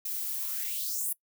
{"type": "noise with high-pass filter sweep", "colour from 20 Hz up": "violet", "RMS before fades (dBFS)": -33, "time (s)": [0.05, 1.13], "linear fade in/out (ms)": 5, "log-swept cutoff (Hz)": [240, 11000], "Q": 3.5, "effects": ["noise-tail reverb RT60 0.1 s tail -22 dB re dry"]}